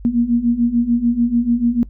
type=beating tone pair; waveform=sine; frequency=233.1 / 239.9 Hz; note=A#3 / A#3; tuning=0 / +50 cents; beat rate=6.8 Hz; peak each=-18 / -15 dBFS; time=0.05-1.83 s; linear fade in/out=0 ms; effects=noise-tail reverb RT60 0.1 s tail -20 dB re dry + added 50 Hz sine -33 dBFS peak until 1.89 s